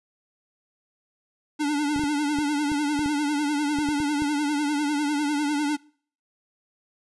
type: tone with vibrato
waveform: square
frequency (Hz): 293.7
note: D4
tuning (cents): 0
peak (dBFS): -23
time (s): 1.59-5.77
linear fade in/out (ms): 20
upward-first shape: triangle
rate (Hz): 10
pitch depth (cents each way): 78
type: clicks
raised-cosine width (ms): 3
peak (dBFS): -21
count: 11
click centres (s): 1.962 / 1.994 / 2.037 / 2.387 / 2.718 / 2.992 / 3.06 / 3.787 / 3.888 / 4.002 / 4.221
effects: noise-tail reverb RT60 0.5 s tail -24 dB re dry + resampled to 24000 Hz